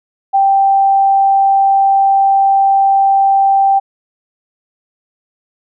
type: tone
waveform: sine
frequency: 784 Hz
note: G5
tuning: in tune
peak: -7 dBFS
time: 0.33-3.8 s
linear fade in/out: 20 ms
effects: none